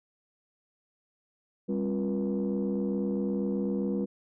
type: tone cluster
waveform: sine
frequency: 199.1 / 266.9 / 351.5 / 481.6 Hz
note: G3 / C4 / F4 / B4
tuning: +27 / +35 / +11 / -44 cents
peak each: -28 / -33 / -34 / -34 dBFS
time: 1.68-4.06 s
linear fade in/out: 20 ms
effects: tanh soft clip ceiling -21 dBFS